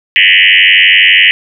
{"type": "tone with frequency modulation", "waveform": "sine", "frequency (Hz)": 2450, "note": "D#7", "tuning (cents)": -27, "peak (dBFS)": -3, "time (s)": [0.16, 1.31], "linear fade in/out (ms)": 0, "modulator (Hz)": 92, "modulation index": 6.6, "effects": []}